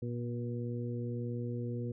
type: harmonic tone with a mistuned harmonic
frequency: 120.2 Hz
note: B2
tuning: 46 cents flat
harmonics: 1 / 2 / 3 / 4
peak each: -36 / -40 / -44 / -44 dBFS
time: 0.02-1.92 s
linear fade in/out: 5 ms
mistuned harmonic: 1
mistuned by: -21 cents
effects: none